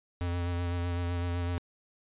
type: tone with vibrato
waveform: square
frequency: 87.31 Hz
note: F2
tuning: in tune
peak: -30 dBFS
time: 0.21-1.58 s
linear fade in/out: 0 ms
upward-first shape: sine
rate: 7.9 Hz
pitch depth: 23 cents each way
effects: resampled to 8000 Hz